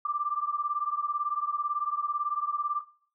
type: beating tone pair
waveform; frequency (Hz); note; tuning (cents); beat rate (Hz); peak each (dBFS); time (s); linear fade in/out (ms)
sine; 1174.7 / 1192.7; D6 / D6; 0 / +26; 18; -30; 0.05-2.81; 5
effects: noise-tail reverb RT60 0.5 s tail -17 dB re dry